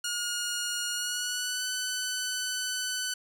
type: tone with pitch glide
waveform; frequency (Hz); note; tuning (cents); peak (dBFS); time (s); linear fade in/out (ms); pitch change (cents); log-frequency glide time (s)
10% pulse; 1432 to 1502.3; F6 to F#6; +43 to +26; -21; 0.04-3.14; 5; +83; 0.92-1.66
effects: none